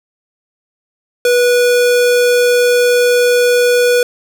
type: tone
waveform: square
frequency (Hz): 488.3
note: B4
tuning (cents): -20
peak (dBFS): -9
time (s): 1.25-4.03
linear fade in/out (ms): 2
effects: none